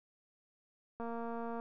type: click train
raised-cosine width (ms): 1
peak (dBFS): -29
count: 140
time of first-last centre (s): 1-1.599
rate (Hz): 232
effects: none